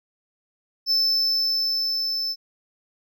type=tone with level ramp; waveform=triangle; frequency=5274 Hz; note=E8; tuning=in tune; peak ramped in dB=-16 to -23 dBFS; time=0.86-2.36 s; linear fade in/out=50 ms; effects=none